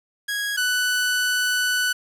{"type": "tone pair in turn", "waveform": "sawtooth", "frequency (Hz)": [1654, 1490.2], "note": ["G#6", "F#6"], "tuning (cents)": [-8, 12], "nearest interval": "major second", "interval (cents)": 180, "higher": "first", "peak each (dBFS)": [-20, -16], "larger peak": "second", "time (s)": [[0.28, 0.57], [0.57, 1.93]], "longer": "second", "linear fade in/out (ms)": 10, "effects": ["resampled to 32000 Hz", "8-bit"]}